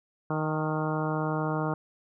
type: harmonic tone with a mistuned harmonic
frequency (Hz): 155.56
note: D#3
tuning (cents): 0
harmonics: 1 / 2 / 3 / 4 / 5 / 6 / 7 / 8 / 9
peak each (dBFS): -30 / -33 / -35 / -36 / -37 / -38 / -38 / -39 / -40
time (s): 0.3-1.74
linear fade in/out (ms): 2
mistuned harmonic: 6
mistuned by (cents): -33
effects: none